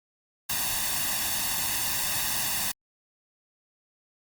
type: noise with comb filter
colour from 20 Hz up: white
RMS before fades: -28 dBFS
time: 0.49-2.72 s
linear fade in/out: 10 ms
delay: 1.1 ms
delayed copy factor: +0.75
effects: Opus 48 kbps